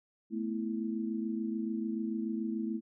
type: chord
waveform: sine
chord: A suspended second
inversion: none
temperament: equal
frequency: 220 / 246.9 / 329.6 Hz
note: A3 / B3 / E4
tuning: 0 / 0 / 0 cents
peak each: -34 / -39 / -37 dBFS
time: 0.3-2.81 s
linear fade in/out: 50 ms
effects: none